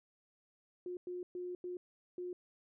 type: tone bursts at uneven times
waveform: sine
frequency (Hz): 358.4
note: F4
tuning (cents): +45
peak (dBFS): -39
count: 5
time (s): 0.86-0.97 / 1.07-1.23 / 1.35-1.55 / 1.64-1.77 / 2.18-2.33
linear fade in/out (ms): 2
effects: none